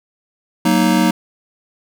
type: chord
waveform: square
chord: D# minor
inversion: first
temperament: just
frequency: 186.68 / 233.3 / 311.1 Hz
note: F#3 / A#3 / D#4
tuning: +16 / +2 / 0 cents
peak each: -17 dBFS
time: 0.65-1.11 s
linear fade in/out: 5 ms
effects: none